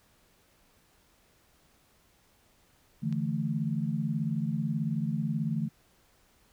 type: chord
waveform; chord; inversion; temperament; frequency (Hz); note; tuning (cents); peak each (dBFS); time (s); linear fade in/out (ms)
sine; D suspended second; none; just; 146.83 / 165.19 / 220.2; D3 / E3 / A3; 0 / +4 / +2; -32; 3.02-5.69; 20
type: click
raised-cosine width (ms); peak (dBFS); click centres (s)
0.2; -31; 3.126
effects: pink hiss -65 dBFS RMS until 6.52 s